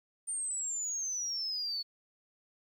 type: exponential sweep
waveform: sine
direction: down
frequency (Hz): 8990 to 4400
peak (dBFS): -32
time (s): 0.27-1.83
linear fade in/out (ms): 20
effects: tanh soft clip ceiling -28 dBFS + 11-bit